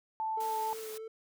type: tone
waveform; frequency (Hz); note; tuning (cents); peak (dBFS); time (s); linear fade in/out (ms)
sine; 880; A5; 0; -31; 0.2-0.73; 0
type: tone with vibrato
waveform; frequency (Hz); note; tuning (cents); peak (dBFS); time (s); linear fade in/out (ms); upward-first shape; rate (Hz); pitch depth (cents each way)
triangle; 440; A4; 0; -38; 0.37-1.08; 5; sine; 3.2; 23
type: high-pass noise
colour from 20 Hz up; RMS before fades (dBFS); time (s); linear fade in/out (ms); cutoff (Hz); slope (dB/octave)
white; -47; 0.4-0.98; 5; 210; 12
effects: none